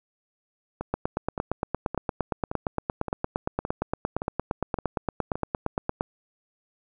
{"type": "two click trains", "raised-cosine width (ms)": 1, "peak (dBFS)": [-11, -16], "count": [45, 9], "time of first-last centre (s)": [[0.94, 6.009], [0.81, 5.355]], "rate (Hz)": [8.68, 1.76], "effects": []}